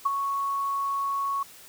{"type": "tone with ADSR envelope", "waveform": "sine", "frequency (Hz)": 1108.7, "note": "C#6", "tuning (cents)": 0, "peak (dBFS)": -18, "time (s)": [0.05, 1.43], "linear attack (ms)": 11, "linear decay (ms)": 21, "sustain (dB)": -7, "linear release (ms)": 4, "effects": ["white hiss -49 dBFS RMS until 1.68 s"]}